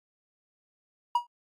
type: tone with exponential decay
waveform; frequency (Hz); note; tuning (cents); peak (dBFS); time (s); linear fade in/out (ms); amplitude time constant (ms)
triangle; 960; B5; -49; -16; 1.15-1.27; 5; 24
effects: AAC 64 kbps